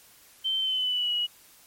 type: tone with pitch glide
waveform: sine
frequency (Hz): 3104 to 2913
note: G7 to F#7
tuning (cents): -18 to -28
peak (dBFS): -24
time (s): 0.44-1.27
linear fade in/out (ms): 20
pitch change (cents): -110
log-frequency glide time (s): 0.59-1.13
effects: white hiss -55 dBFS RMS until 1.66 s + MP3 64 kbps